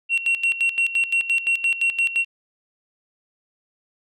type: tone with tremolo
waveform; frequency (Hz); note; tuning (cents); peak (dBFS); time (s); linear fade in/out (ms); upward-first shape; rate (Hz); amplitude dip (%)
sine; 2734; F7; -37; -14; 0.09-2.25; 50; square; 5.8; 80
effects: tanh soft clip ceiling -15 dBFS